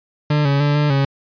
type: tone with pitch steps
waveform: 40% pulse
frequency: 148.9 / 140.3 / 145.7 / 148.1 / 138 Hz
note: D3 / C#3 / D3 / D3 / C#3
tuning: +24 / +21 / -13 / +15 / -7 cents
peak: -13 dBFS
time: 0.3-1.05 s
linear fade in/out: 5 ms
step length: 150 ms
effects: resampled to 11025 Hz